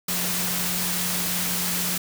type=tone in noise; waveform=sine; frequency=178.5 Hz; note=F3; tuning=38 cents sharp; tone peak=-32 dBFS; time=0.08-1.98 s; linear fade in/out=5 ms; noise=white; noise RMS=-26 dBFS; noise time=0.08-1.98 s; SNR=-9 dB; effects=none